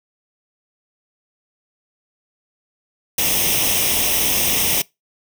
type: noise with comb filter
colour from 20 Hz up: white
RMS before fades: -18 dBFS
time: 3.18-4.82 s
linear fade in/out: 5 ms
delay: 0.34 ms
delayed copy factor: +0.7
effects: noise-tail reverb RT60 0.2 s tail -23 dB re dry